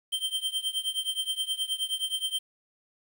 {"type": "tone with tremolo", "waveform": "square", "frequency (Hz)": 3136, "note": "G7", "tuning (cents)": 0, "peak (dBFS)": -25, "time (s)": [0.12, 2.39], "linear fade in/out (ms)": 10, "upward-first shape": "triangle", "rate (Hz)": 9.5, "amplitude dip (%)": 95, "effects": ["9-bit"]}